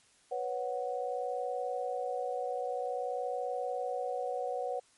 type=chord; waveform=sine; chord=B suspended second; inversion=none; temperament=equal; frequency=493.9 / 554.4 / 740 Hz; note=B4 / C#5 / F#5; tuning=0 / 0 / 0 cents; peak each=-36 / -38 / -36 dBFS; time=0.31-4.8 s; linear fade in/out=10 ms; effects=white hiss -65 dBFS RMS until 4.97 s + MP3 48 kbps